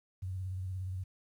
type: tone with vibrato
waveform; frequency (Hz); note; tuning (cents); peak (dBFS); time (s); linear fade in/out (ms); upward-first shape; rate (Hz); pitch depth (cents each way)
sine; 93.3; F#2; +15; -35; 0.22-1.04; 10; sine; 17; 50
effects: 11-bit